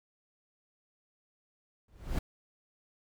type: noise with exponential growth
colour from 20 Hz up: brown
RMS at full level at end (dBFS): -26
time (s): 1.88-2.19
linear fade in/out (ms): 5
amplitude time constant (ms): 67
effects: none